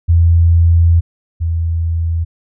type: tone pair in turn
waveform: sine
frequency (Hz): 84.2 / 82.99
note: E2 / E2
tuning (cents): +37 / +12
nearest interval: unison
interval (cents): 25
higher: first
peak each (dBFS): -6 / -13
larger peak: first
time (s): 0.08-1.01 / 1.4-2.25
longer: first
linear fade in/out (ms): 20
effects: none